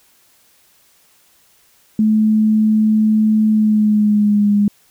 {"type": "tone with pitch glide", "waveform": "sine", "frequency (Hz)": [216.2, 204.9], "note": ["A3", "G#3"], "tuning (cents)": [-30, -23], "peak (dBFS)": -10, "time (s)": [1.99, 4.68], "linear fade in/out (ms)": 2, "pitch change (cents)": -93, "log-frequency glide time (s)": [3.5, 4.53], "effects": ["white hiss -54 dBFS RMS until 4.9 s"]}